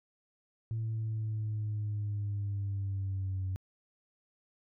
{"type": "linear sweep", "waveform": "sine", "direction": "down", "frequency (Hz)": [112.7, 93.5], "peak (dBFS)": -30, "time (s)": [0.71, 3.56], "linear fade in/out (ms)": 0, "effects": ["tanh soft clip ceiling -29 dBFS"]}